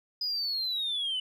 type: linear sweep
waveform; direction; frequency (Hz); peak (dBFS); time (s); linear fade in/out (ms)
sine; down; 5000 to 2960; -27; 0.21-1.2; 5
effects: tanh soft clip ceiling -26 dBFS

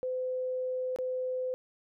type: tone with dropouts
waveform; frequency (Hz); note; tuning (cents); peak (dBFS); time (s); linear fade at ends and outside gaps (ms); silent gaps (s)
sine; 510; C5; -44; -30; 0.03-1.54; 0; 0.961-0.987
effects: none

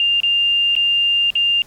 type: tone with dropouts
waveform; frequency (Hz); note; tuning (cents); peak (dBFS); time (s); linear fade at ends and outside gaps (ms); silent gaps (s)
sine; 2800; F7; +4; -13; 0-1.62; 1; 0.203-0.233 / 0.753-0.764 / 1.304-1.354
effects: pink hiss -48 dBFS RMS until 1.66 s + AAC 64 kbps

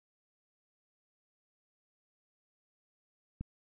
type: click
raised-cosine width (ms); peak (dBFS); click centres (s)
5; -26; 3.41
effects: none

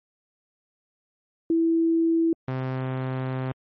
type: tone pair in turn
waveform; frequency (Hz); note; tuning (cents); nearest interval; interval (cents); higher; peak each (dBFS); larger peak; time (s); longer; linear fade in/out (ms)
sine / sawtooth; 329.6 / 130.27; E4 / C3; 0 / -7; octave + major third; 1607; first; -18 / -22; first; 1.5-2.33 / 2.48-3.52; second; 2
effects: low-pass 2000 Hz 12 dB/octave + MP3 32 kbps

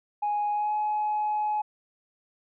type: tone with pitch glide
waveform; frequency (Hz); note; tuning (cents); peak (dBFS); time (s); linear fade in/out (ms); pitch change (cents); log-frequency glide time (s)
sine; 830.6 to 845.6; G#5 to G#5; 0 to +31; -23; 0.22-1.62; 10; +31; 0.52-0.73
effects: tanh soft clip ceiling -21 dBFS

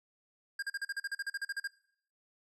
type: tone bursts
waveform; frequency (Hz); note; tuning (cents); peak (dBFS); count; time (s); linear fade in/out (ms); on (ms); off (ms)
square; 1611; G6; +47; -34; 15; 0.59-1.675; 5; 35; 40
effects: noise-tail reverb RT60 0.7 s tail -23 dB re dry + low-pass 9000 Hz 12 dB/octave

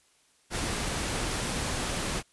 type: noise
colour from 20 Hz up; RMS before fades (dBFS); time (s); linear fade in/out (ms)
pink; -31; 0.5-2.23; 50
effects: white hiss -65 dBFS RMS until 2.32 s + resampled to 24000 Hz

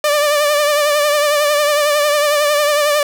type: tone with vibrato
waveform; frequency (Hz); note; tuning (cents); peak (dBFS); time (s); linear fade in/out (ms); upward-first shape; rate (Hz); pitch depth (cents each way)
sawtooth; 590; D5; +8; -8; 0.04-3.03; 2; triangle; 11; 53
effects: none

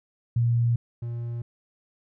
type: tone pair in turn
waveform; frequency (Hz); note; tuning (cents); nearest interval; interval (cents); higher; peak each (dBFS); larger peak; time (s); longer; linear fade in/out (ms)
sine / triangle; 118.2 / 118.2; A#2 / A#2; +24 / +24; unison; 0; neither; -19 / -27; first; 0.36-0.76 / 1.02-1.42; neither; 5
effects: none

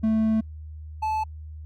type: tone pair in turn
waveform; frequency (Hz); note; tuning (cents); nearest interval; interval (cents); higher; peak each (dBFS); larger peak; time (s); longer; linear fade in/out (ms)
triangle; 220 / 869.4; A3 / A5; 0 / -21; 2 octaves; 2379; second; -17 / -21; first; 0.03-0.41 / 1.02-1.24; first; 10
effects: added 77 Hz sine -36 dBFS peak until 1.65 s + Opus 48 kbps

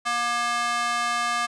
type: tone with high-pass filter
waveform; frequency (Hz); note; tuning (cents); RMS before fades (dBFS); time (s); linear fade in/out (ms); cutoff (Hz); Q
square; 238.1; A#3; +37; -25; 0.05-1.47; 20; 1100; 1.9
effects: resampled to 22050 Hz

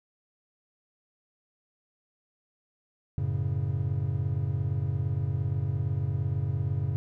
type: chord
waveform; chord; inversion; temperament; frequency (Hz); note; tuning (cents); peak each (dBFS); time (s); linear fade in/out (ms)
triangle; F# minor; none; equal; 92.5 / 110 / 138.59; F#2 / A2 / C#3; 0 / 0 / 0; -29 / -29 / -28; 3.18-6.96; 0
effects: none

